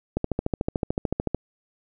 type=click train; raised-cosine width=2 ms; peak=-10 dBFS; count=17; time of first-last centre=0.17-1.346 s; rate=13.6 Hz; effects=none